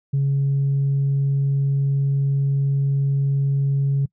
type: tone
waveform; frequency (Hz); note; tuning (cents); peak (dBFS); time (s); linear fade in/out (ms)
sine; 138.59; C#3; 0; -15; 0.13-4.06; 10
effects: noise-tail reverb RT60 0.1 s tail -24 dB re dry + tanh soft clip ceiling -14 dBFS